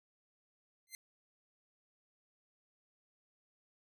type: tone with exponential growth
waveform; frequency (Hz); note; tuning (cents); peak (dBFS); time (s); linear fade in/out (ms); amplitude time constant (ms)
10% pulse; 2078; C7; -12; -32; 0.87-0.95; 1; 16
effects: none